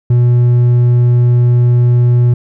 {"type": "tone with hard clipping", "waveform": "sine", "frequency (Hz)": 121.6, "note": "B2", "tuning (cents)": -26, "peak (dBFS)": -7, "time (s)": [0.1, 2.34], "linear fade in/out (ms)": 5, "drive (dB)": 3, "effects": []}